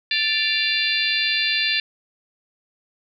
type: harmonic tone with a mistuned harmonic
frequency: 587.3 Hz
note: D5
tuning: in tune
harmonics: 3 / 4 / 5 / 6 / 7 / 8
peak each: -26 / -27 / -24 / -25 / -26 / -28 dBFS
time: 0.11-1.8 s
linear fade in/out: 2 ms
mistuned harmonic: 5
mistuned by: -100 cents
effects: none